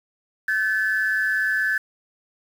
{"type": "tone pair together", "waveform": "sine", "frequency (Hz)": [1529, 1729.7], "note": ["G6", "A6"], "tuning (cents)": [-44, -30], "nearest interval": "major second", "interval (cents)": 214, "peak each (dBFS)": [-22, -21], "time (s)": [0.48, 1.78], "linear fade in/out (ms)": 5, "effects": ["tanh soft clip ceiling -12 dBFS", "7-bit"]}